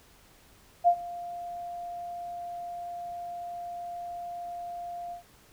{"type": "tone with ADSR envelope", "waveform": "sine", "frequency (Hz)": 698.5, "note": "F5", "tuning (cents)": 0, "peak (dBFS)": -15, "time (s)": [0.84, 5.23], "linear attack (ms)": 35, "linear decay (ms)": 74, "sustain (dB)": -20, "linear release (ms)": 110, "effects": ["pink hiss -58 dBFS RMS until 5.52 s"]}